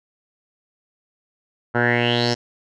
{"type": "tone with low-pass filter sweep", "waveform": "10% pulse", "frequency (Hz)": 119.9, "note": "A#2", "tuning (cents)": 49, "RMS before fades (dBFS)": -19, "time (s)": [1.74, 2.35], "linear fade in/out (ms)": 20, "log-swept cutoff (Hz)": [1300, 5500], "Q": 6.1, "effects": []}